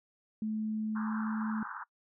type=tone with pitch glide; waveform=sine; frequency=216.6 to 218 Hz; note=A3 to A3; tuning=-27 to -16 cents; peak=-31 dBFS; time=0.42-1.63 s; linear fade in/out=2 ms; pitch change=+11 cents; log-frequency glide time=0.99-1.13 s
type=band-pass noise; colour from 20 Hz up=white; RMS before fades=-42 dBFS; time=0.95-1.84 s; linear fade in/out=10 ms; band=840 to 1600 Hz; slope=96 dB/octave
effects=noise-tail reverb RT60 0.1 s tail -23 dB re dry